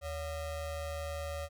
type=ring-modulated tone; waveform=square; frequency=322.3 Hz; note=E4; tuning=39 cents flat; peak=-34 dBFS; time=0.01-1.49 s; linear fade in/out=50 ms; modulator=245 Hz; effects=none